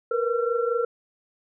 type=tone cluster; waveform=sine; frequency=465.6 / 490.2 / 1359 Hz; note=A#4 / B4 / F6; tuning=-2 / -13 / -48 cents; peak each=-24 / -26 / -30 dBFS; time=0.11-0.85 s; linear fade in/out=5 ms; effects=none